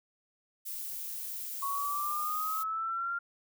violet noise, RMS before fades -39 dBFS, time 0.65-2.64 s, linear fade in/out 20 ms
sine linear sweep, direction up, 1100 to 1397 Hz, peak -31 dBFS, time 1.62-3.19 s, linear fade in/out 10 ms
effects none

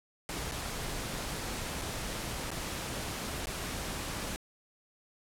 pink noise with dropouts, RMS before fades -37 dBFS, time 0.29-4.36 s, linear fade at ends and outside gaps 0 ms, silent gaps 0.513-0.52 / 1.815-1.819 / 2.505-2.515 / 3.457-3.47 s, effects low-pass 12000 Hz 12 dB/octave

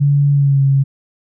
sine tone with pitch glide, 142.6 to 137.11 Hz, C#3 to C#3, +49 to -19 cents, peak -9 dBFS, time 0-0.84 s, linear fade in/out 20 ms, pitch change -68 cents, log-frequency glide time 0.32-0.62 s, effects none

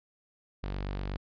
sawtooth tone, 48.22 Hz, G1, 28 cents flat, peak -29 dBFS, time 0.63-1.17 s, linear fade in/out 10 ms, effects resampled to 11025 Hz

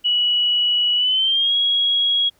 sine tone with pitch glide, 2933 to 3311 Hz, F#7 to G#7, -16 to -6 cents, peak -15 dBFS, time 0.04-2.3 s, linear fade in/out 20 ms, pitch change +210 cents, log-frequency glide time 0.96-1.54 s, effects pink hiss -60 dBFS RMS until 2.39 s

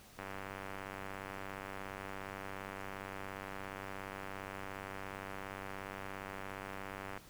click train, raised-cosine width 0.5 ms, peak -28 dBFS, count 680, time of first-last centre 0.19-7.176 s, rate 97.2 Hz, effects pink hiss -58 dBFS RMS until 7.29 s

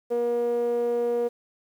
sawtooth tone with band-pass filter, 238.6 Hz, A#3, 41 cents sharp, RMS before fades -25 dBFS, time 0.1-1.29 s, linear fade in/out 20 ms, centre 510 Hz, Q 8, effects 9-bit

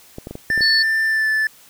clicks, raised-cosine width 2 ms, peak -17 dBFS, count 7, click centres 0.184 / 0.271 / 0.31 / 0.354 / 0.502 / 0.577 / 0.608 s
triangle tone with pitch glide, 1780 to 1749.4 Hz, A6 to A6, +20 to -10 cents, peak -14 dBFS, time 0.5-1.47 s, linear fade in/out 2 ms, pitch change -30 cents, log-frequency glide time 1.06-1.29 s
sine tone, 4435 Hz, C#8, in tune, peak -15 dBFS, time 0.61-0.83 s, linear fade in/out 10 ms
effects white hiss -48 dBFS RMS until 1.69 s

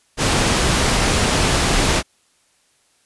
pink low-pass noise, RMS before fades -17 dBFS, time 0.17-2.03 s, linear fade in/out 50 ms, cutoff 9500 Hz, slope 12 dB/octave, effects white hiss -60 dBFS RMS until 3.05 s + resampled to 24000 Hz

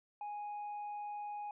triangle tone with hard clipping, 829 Hz, G#5, 3 cents flat, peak -39 dBFS, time 0.21-1.51 s, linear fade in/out 2 ms, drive 1 dB, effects resampled to 8000 Hz

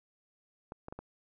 clicks, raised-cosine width 1 ms, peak -28 dBFS, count 4, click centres 0.721 / 0.884 / 0.925 / 0.99 s, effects none

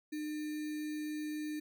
sine tone with sample-and-hold, 303.8 Hz, D#4, 41 cents flat, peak -36 dBFS, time 0.12-1.6 s, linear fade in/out 10 ms, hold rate 2100 Hz, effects none

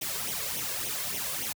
white noise with flanger, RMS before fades -33 dBFS, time 0.01-1.53 s, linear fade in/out 10 ms, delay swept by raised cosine 0.32 to 1.92 ms, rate 3.5 Hz, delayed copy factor +0.75, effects high-pass 60 Hz 12 dB/octave

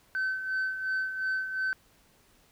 sine tone with tremolo, 1531 Hz, G6, 41 cents flat, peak -24 dBFS, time 0.15-1.73 s, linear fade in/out 0 ms, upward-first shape sine, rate 2.8 Hz, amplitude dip 65%, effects tanh soft clip ceiling -25 dBFS + pink hiss -63 dBFS RMS until 2.51 s

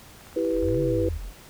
click train, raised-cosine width 0.5 ms, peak -33 dBFS, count 10, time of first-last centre 0.21-0.746 s, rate 16.8 Hz
sine chord, E minor, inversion none, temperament equal, 329.6 / 392 / 493.9 Hz, E4 / G4 / B4, 0 / 0 / 0 cents, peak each -26 / -29 / -25 dBFS, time 0.36-1.09 s, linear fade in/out 5 ms
sine tone, 43.78 Hz, F1, 5 cents sharp, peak -32 dBFS, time 0.51-1.33 s, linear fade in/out 50 ms
sine exponential two-way sweep, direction up then down, 69.3 to 146.8 to 70.2 Hz, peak -27 dBFS, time 0.6-1.2 s, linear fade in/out 50 ms, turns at 0.8 s
effects pink hiss -48 dBFS RMS until 1.49 s

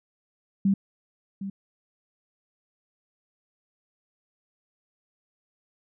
sine tone with echo, 196 Hz, G3, in tune, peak -18 dBFS, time 0.65-0.74 s, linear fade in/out 5 ms, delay 760 ms, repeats 1, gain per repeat -12 dB, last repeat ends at 1.5 s, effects none

